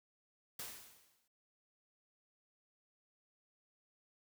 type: noise with exponential decay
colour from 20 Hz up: white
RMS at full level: -43 dBFS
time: 0.59-1.28 s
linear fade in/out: 5 ms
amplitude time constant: 150 ms
effects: none